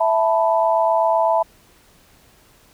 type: chord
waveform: sine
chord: E suspended fourth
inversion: none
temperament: equal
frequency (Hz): 659.3 / 880 / 987.8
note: E5 / A5 / B5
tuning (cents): 0 / 0 / 0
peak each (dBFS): -17 / -19 / -21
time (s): 0-1.43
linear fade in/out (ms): 10
effects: pink hiss -53 dBFS RMS until 2.73 s